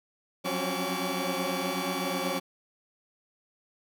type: tone cluster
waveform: 15% pulse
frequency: 178.9 / 187.1 / 267.8 / 278.2 / 1149 Hz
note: F3 / F#3 / C4 / C#4 / D6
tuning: +42 / +20 / +40 / +6 / -38 cents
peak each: -29 dBFS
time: 0.44-2.4 s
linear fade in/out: 20 ms
effects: none